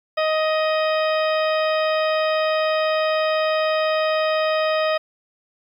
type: harmonic tone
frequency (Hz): 626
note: D#5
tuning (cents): +10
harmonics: 1 / 2 / 3 / 4 / 5 / 6 / 8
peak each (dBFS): -19 / -25 / -29 / -31 / -33 / -35 / -37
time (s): 0.17-4.98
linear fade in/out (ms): 10
effects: 9-bit

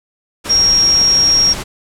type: tone in noise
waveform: sine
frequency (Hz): 5590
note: F8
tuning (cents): +1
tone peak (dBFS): -8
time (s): 0.49-1.54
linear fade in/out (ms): 20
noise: pink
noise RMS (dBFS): -24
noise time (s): 0.44-1.64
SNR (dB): +13
effects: low-pass 10000 Hz 12 dB/octave

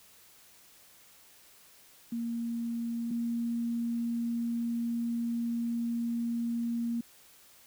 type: tone pair in turn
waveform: sine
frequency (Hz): 233.1 / 234.1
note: A#3 / A#3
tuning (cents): 0 / +8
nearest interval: unison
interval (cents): 8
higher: second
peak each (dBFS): -31 / -29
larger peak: second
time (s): 2.12-3.11 / 3.11-7.01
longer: second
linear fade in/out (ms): 5
effects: white hiss -58 dBFS RMS until 7.66 s

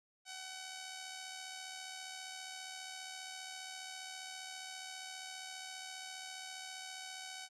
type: tone with amplitude modulation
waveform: 5% pulse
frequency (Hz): 754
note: F#5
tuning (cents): +32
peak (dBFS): -31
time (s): 0.25-7.49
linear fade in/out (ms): 50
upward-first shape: sine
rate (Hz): 74.9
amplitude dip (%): 40
effects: low-pass 8000 Hz 12 dB/octave

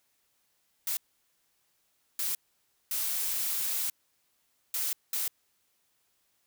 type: noise bursts at uneven times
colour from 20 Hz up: blue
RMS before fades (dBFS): -31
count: 5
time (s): 0.87-0.97 / 2.19-2.35 / 2.91-3.9 / 4.74-4.93 / 5.13-5.28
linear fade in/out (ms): 2
effects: white hiss -73 dBFS RMS until 6.46 s

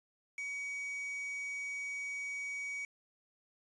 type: tone with quantisation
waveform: triangle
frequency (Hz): 2260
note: C#7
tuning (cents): +33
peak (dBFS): -36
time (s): 0.38-2.85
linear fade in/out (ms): 2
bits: 8
effects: resampled to 22050 Hz

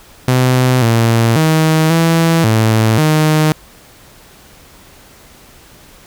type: tone with pitch steps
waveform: sawtooth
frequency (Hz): 127.4 / 114.9 / 158.2 / 165 / 110.8 / 154.8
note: C3 / A#2 / D#3 / E3 / A2 / D#3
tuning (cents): -46 / -25 / +29 / +2 / +13 / -9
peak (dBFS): -5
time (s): 0.28-3.52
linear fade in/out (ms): 0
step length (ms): 540
effects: pink hiss -42 dBFS RMS until 6.06 s

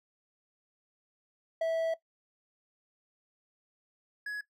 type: tone pair in turn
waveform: triangle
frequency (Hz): 654 / 1680.7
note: E5 / G#6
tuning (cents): -14 / +20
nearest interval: octave + major third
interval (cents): 1634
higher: second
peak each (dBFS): -25 / -32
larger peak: first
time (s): 1.61-1.94 / 4.26-4.41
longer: first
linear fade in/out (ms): 5
effects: noise-tail reverb RT60 0.1 s tail -17 dB re dry

